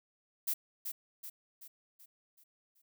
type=noise with echo; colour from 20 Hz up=violet; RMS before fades=-33 dBFS; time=0.47-0.54 s; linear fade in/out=10 ms; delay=380 ms; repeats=6; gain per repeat=-6 dB; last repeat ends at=2.82 s; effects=none